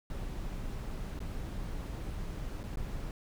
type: noise with dropouts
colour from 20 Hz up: brown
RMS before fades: -38 dBFS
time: 0.1-3.11 s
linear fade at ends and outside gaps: 1 ms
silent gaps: 1.191-1.203 / 2.632-2.638 / 2.758-2.772 s
effects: none